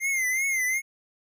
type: tone with vibrato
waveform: square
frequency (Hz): 2093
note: C7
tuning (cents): 0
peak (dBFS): -24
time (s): 0-0.82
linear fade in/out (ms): 50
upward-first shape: triangle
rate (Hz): 2.7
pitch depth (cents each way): 100
effects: none